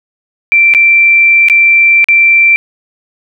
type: tone with dropouts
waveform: sine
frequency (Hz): 2349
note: D7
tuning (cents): 0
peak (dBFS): -3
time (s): 0.52-2.56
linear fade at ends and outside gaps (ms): 0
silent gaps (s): 0.738-0.748 / 1.485-1.499 / 2.043-2.086
effects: none